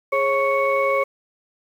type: tone cluster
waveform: sine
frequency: 415.8 / 545 / 1112 / 2218 Hz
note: G#4 / C#5 / C#6 / C#7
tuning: +2 / -29 / +5 / 0 cents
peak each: -27 / -19 / -22 / -24 dBFS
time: 0.12-1.04 s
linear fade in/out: 10 ms
effects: tanh soft clip ceiling -8 dBFS + 8-bit